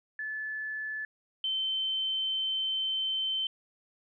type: tone pair in turn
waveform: sine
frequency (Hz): 1733 / 3088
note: A6 / G7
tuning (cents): -27 / -27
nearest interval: minor seventh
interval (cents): 1000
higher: second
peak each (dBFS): -33 / -28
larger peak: second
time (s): 0.19-1.05 / 1.44-3.47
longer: second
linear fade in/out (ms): 2
effects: none